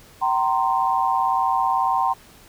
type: tone cluster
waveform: sine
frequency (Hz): 767 / 929 / 1047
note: G5 / A#5 / C6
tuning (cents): -38 / -6 / +1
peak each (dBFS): -22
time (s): 0.21-2.14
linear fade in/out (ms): 20
effects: pink hiss -49 dBFS RMS until 2.48 s